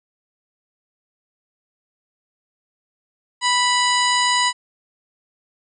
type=harmonic tone with a mistuned harmonic; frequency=986 Hz; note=B5; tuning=3 cents flat; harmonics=1 / 2 / 3 / 4 / 5 / 7 / 8; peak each=-19 / -22 / -24 / -25 / -26 / -27 / -28 dBFS; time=3.41-4.53 s; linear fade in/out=50 ms; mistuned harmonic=8; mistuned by=+49 cents; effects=none